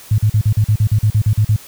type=tone bursts; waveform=sine; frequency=106.8 Hz; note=G#2; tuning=49 cents sharp; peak=-9 dBFS; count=13; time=0.11-1.563 s; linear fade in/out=5 ms; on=73 ms; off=42 ms; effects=white hiss -39 dBFS RMS until 1.67 s